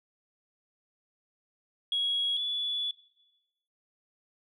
sine tone pair in turn, 3322 / 3431 Hz, G#7 / A7, 0 / -44 cents, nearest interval minor second, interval 56 cents, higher second, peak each -25 / -29 dBFS, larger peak first, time 1.92-2.37 / 2.37-2.91 s, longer second, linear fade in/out 2 ms, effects noise-tail reverb RT60 1.0 s tail -18 dB re dry + tanh soft clip ceiling -21 dBFS

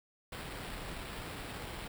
pink noise with sample-and-hold, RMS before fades -43 dBFS, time 0.32-1.88 s, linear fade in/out 5 ms, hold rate 6300 Hz, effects none

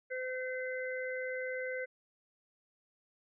harmonic tone, 512 Hz, C5, 38 cents flat, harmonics 1 / 3 / 4, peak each -37 / -42 / -42 dBFS, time 0.1-1.86 s, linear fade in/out 20 ms, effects none

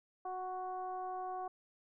sine tone with frequency modulation, 740 Hz, F#5, in tune, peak -38 dBFS, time 0.25-1.48 s, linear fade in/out 5 ms, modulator 372 Hz, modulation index 0.8, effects none

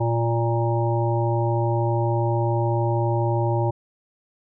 harmonic tone, 116.54 Hz, A#2, in tune, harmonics 1 / 3 / 5 / 7 / 8, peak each -21 / -26 / -28 / -29 / -30 dBFS, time 0-3.71 s, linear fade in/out 10 ms, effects none

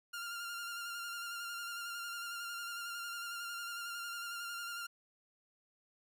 sawtooth tone with vibrato, 1396.9 Hz, F6, in tune, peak -37 dBFS, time 0.13-4.87 s, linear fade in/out 10 ms, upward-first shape square, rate 11 Hz, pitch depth 20 cents each way, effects none

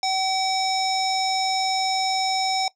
square tone with low-pass filter, 762 Hz, G5, 49 cents flat, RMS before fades -23 dBFS, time 0.03-2.68 s, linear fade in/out 2 ms, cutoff 5800 Hz, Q 9.7, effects noise-tail reverb RT60 0.1 s tail -19 dB re dry

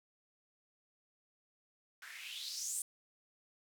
blue noise with band-pass filter sweep, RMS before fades -43 dBFS, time 2.02-2.82 s, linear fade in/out 2 ms, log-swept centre 1500 to 9200 Hz, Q 5.1, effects none

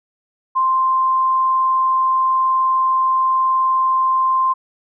sine tone, 1046.5 Hz, C6, in tune, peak -13 dBFS, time 0.55-4.54 s, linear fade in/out 20 ms, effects none

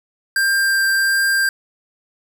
square tone with vibrato, 1586 Hz, G6, 20 cents sharp, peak -15 dBFS, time 0.36-1.49 s, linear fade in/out 2 ms, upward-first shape triangle, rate 1.4 Hz, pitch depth 8 cents each way, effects none

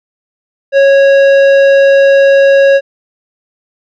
sine tone with tanh clipping, 551 Hz, C#5, 11 cents flat, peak -5 dBFS, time 0.72-2.81 s, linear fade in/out 50 ms, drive 12 dB, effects none

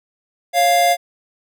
square tone pair together, 554 / 698.3 Hz, C#5 / F5, -1 / 0 cents, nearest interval major third, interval 401 cents, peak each -22 / -13 dBFS, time 0.53-0.97 s, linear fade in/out 50 ms, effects none

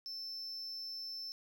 triangle tone, 5310 Hz, E8, 12 cents sharp, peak -40 dBFS, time 0.06-1.32 s, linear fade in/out 0 ms, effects none

